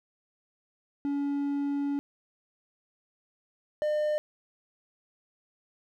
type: tone pair in turn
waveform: triangle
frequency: 283.4 / 603.5 Hz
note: C#4 / D5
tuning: +38 / +47 cents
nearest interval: octave + minor second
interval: 1309 cents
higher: second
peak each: -25 / -23 dBFS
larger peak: second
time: 1.05-1.99 / 3.82-4.18 s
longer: first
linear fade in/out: 0 ms
effects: none